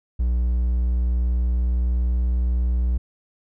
triangle tone with pitch glide, 60.4 to 60.86 Hz, B1 to B1, -38 to -25 cents, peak -16 dBFS, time 0.19-2.98 s, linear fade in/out 10 ms, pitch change +13 cents, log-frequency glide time 0.48-2.34 s, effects none

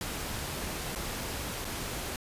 pink noise with dropouts, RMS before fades -36 dBFS, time 0.01-2.16 s, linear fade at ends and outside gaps 1 ms, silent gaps 0.951-0.958 / 1.646-1.651 s, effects resampled to 32000 Hz

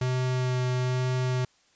square tone with vibrato, 127 Hz, B2, 49 cents sharp, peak -25 dBFS, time 0.01-1.45 s, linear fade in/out 5 ms, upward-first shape sine, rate 1.1 Hz, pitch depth 10 cents each way, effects white hiss -64 dBFS RMS until 1.75 s + resampled to 16000 Hz

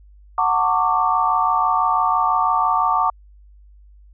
sine chord, D major seventh, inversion first, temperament equal with one note detuned, 740 / 898.5 / 1108.7 / 1174.7 Hz, F#5 / A5 / C#6 / D6, 0 / +36 / 0 / 0 cents, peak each -22 / -20 / -23 / -19 dBFS, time 0.38-3.1 s, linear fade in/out 2 ms, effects added 50 Hz sine -44 dBFS peak until 4.13 s

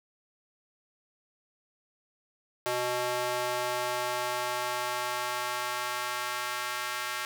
square tone with high-pass filter sweep, 123.47 Hz, B2, in tune, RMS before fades -32 dBFS, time 2.66-7.25 s, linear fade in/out 0 ms, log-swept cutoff 540 to 1400 Hz, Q 1.3, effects none

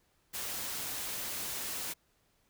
white noise, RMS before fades -38 dBFS, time 0.33-1.94 s, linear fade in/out 20 ms, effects pink hiss -72 dBFS RMS until 2.49 s

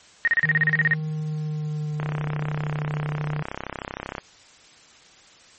sine tone bursts, 1860 Hz, A#6, 4 cents flat, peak -15 dBFS, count 12, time 0.25-0.935 s, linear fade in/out 0 ms, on 25 ms, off 35 ms
triangle tone with pitch glide, 155.56 to 149.91 Hz, D#3 to D3, 0 to +36 cents, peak -23 dBFS, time 0.43-3.43 s, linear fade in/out 10 ms, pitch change -64 cents, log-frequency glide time 0.91-2.16 s
click train, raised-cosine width 0.5 ms, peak -14 dBFS, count 73, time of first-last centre 2-4.182 s, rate 33 Hz
effects white hiss -51 dBFS RMS until 5.58 s + MP3 32 kbps

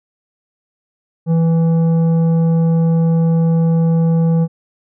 sine tone with tanh clipping, 164.81 Hz, E3, in tune, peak -12 dBFS, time 1.26-4.48 s, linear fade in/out 50 ms, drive 9 dB, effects none

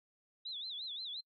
sine tone with vibrato, 3729 Hz, A#7, in tune, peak -40 dBFS, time 0.45-1.21 s, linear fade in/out 10 ms, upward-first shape sine, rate 5.7 Hz, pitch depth 180 cents each way, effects noise-tail reverb RT60 0.1 s tail -26 dB re dry

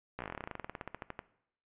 slowing click train, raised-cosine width 0.5 ms, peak -24 dBFS, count 25, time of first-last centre 0.19-1.191 s, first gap 15 ms, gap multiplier 1.08, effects noise-tail reverb RT60 0.7 s tail -18 dB re dry + resampled to 8000 Hz

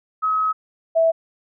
sine tone pair in turn, 1277 / 655.3 Hz, D#6 / E5, +45 / -10 cents, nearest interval octave, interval 1155 cents, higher first, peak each -17 / -13 dBFS, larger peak second, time 0.22-0.53 / 0.95-1.12 s, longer first, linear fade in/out 20 ms, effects none

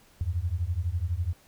sine beating tone pair, 81 / 93 Hz, E2 / F#2, -30 / +9 cents, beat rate 12 Hz, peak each -29 dBFS, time 0.21-1.33 s, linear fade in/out 0 ms, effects pink hiss -59 dBFS RMS until 1.47 s

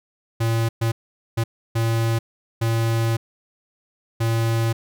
square tone bursts at uneven times, 114.2 Hz, A#2, 35 cents flat, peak -19 dBFS, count 6, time 0.4-0.69 / 0.81-0.92 / 1.37-1.44 / 1.75-2.19 / 2.61-3.17 / 4.2-4.73 s, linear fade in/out 10 ms, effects none

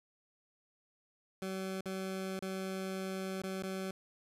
20% pulse tone with dropouts, 190 Hz, F#3, 46 cents sharp, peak -32 dBFS, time 1.42-3.91 s, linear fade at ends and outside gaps 2 ms, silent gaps 1.809-1.857 / 2.392-2.424 / 3.42-3.436 / 3.625-3.635 s, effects resampled to 32000 Hz

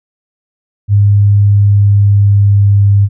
sine tone with pitch glide, 101.8 to 100.63 Hz, G#2 to G2, -34 to +46 cents, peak -4 dBFS, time 0.88-3.09 s, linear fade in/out 50 ms, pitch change -20 cents, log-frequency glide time 1.37-2.91 s, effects none

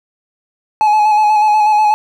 triangle tone with vibrato, 849 Hz, G#5, 38 cents sharp, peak -6 dBFS, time 0.81-1.94 s, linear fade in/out 0 ms, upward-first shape square, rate 8.2 Hz, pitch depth 24 cents each way, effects none

